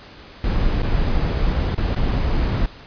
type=noise with dropouts; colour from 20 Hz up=brown; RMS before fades=-19 dBFS; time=0.44-2.66 s; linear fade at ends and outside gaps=2 ms; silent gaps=0.82-0.831 / 1.747-1.778 / 1.949-1.962 s; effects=pink hiss -42 dBFS RMS until 2.86 s + resampled to 11025 Hz